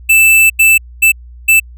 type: tone bursts at uneven times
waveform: square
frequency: 2645 Hz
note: E7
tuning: 5 cents sharp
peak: -5 dBFS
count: 4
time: 0.09-0.5 / 0.59-0.78 / 1.02-1.12 / 1.48-1.6 s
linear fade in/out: 10 ms
effects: added 60 Hz sine -31 dBFS peak until 1.77 s